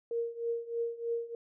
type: tone with tremolo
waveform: sine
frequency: 466.2 Hz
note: A#4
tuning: in tune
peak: -28 dBFS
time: 0.11-1.35 s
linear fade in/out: 2 ms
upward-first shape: triangle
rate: 3.2 Hz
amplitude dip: 90%
effects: none